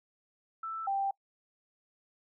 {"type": "tone pair in turn", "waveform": "sine", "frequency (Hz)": [1324, 787.3], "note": ["E6", "G5"], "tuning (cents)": [7, 7], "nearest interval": "major sixth", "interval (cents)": 900, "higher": "first", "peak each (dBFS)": [-35, -28], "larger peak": "second", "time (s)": [[0.63, 0.87], [0.87, 1.11]], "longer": "neither", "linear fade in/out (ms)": 5, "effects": ["noise-tail reverb RT60 0.1 s tail -24 dB re dry"]}